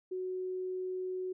sine tone, 370 Hz, F#4, in tune, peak -34 dBFS, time 0.11-1.33 s, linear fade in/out 10 ms, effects none

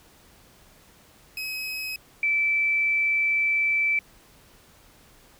30% pulse / sine tone pair in turn, 2549 / 2322 Hz, D#7 / D7, +41 / -20 cents, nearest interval major second, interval 161 cents, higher first, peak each -27 / -20 dBFS, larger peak second, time 1.37-1.96 / 2.23-3.99 s, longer second, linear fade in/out 2 ms, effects pink hiss -55 dBFS RMS until 5.39 s

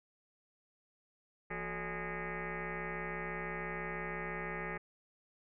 sine tone with frequency modulation, 837 Hz, G#5, 13 cents sharp, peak -37 dBFS, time 1.5-4.78 s, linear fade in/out 10 ms, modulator 201 Hz, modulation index 6.7, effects none

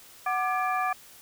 sine tone cluster, 742 / 1184 / 1700 / 2372 Hz, F#5 / D6 / G#6 / D7, +5 / +14 / +40 / +17 cents, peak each -28 / -28 / -34 / -36 dBFS, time 0.26-0.93 s, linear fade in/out 5 ms, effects white hiss -51 dBFS RMS until 1.21 s

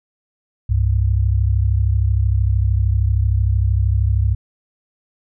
sine tone pair together, 66.7 / 99.76 Hz, C2 / G2, +34 / +31 cents, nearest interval perfect fifth, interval 697 cents, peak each -16 dBFS, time 0.69-4.35 s, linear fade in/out 10 ms, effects none

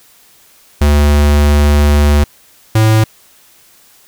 square tone pair in turn, 73.2 / 109.68 Hz, D2 / A2, -5 / -5 cents, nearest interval perfect fifth, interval 700 cents, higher second, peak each -7 dBFS, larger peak neither, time 0.81-2.24 / 2.75-3.04 s, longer first, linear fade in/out 5 ms, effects white hiss -46 dBFS RMS until 4.07 s

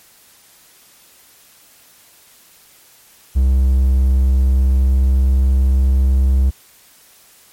triangle tone with pitch glide, 65.41 to 66.06 Hz, C2 to C2, 0 to +17 cents, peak -8 dBFS, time 3.35-6.51 s, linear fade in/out 20 ms, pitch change +17 cents, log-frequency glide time 4.31-6.22 s, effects white hiss -48 dBFS RMS until 7.52 s + MP3 64 kbps

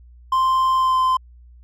triangle tone with pitch glide, 1045 to 1034.2 Hz, C6 to C6, -2 to -20 cents, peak -13 dBFS, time 0.32-1.17 s, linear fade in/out 5 ms, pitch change -18 cents, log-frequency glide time 0.75-0.98 s, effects added 60 Hz sine -43 dBFS peak until 1.63 s

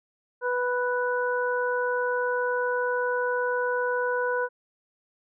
harmonic tone, 493.9 Hz, B4, in tune, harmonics 1 / 2 / 3, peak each -26 / -30 / -29 dBFS, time 0.41-4.49 s, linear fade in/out 50 ms, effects none

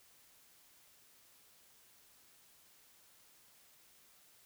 silence, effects white hiss -65 dBFS RMS until 4.45 s

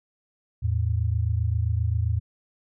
sine tone pair together, 82.4 / 109.99 Hz, E2 / A2, 0 / 0 cents, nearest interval perfect fourth, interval 500 cents, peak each -24 dBFS, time 0.62-2.2 s, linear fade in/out 20 ms, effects none

